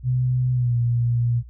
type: tone with pitch glide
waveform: sine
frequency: 126.3 to 119.21 Hz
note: B2 to A#2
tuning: +39 to +39 cents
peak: -18 dBFS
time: 0.03-1.43 s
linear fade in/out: 50 ms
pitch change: -100 cents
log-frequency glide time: 0.52-0.75 s
effects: noise-tail reverb RT60 0.1 s tail -21 dB re dry + added 60 Hz sine -39 dBFS peak until 1.49 s